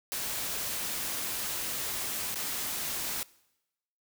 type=noise with dropouts; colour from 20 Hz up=white; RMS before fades=-34 dBFS; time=0.12-3.23 s; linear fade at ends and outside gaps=0 ms; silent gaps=2.344-2.357 s; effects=noise-tail reverb RT60 0.9 s tail -22 dB re dry

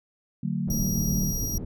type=chord; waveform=sine; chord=D major; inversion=none; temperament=equal with one note detuned; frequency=146.83 / 185 / 225 Hz; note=D3 / F#3 / A3; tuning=0 / 0 / +39 cents; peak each=-30 / -28 / -31 dBFS; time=0.43-1.31 s; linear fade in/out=5 ms
type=low-pass noise; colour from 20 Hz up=pink; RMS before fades=-30 dBFS; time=0.67-1.65 s; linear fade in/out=10 ms; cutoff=240 Hz; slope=12 dB/octave
type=tone; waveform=25% pulse; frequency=5720 Hz; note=F8; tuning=41 cents sharp; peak=-25 dBFS; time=0.7-1.58 s; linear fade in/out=5 ms
effects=none

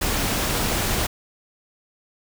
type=noise; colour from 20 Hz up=pink; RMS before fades=-23 dBFS; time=0.01-1.07 s; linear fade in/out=10 ms; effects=none

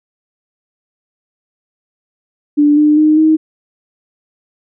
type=tone with pitch steps; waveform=sine; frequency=293.7 / 300.4 / 307.2 / 314.2 Hz; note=D4 / D4 / D#4 / D#4; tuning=0 / +39 / -22 / +17 cents; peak=-6 dBFS; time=2.57-3.37 s; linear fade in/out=20 ms; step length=200 ms; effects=none

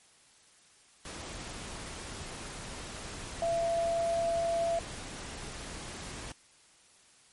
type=tone in noise; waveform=sine; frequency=674 Hz; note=E5; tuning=38 cents sharp; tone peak=-27 dBFS; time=3.42-4.79 s; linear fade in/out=2 ms; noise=pink; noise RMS=-42 dBFS; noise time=1.05-6.32 s; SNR=+12 dB; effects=white hiss -61 dBFS RMS until 7.32 s + MP3 48 kbps

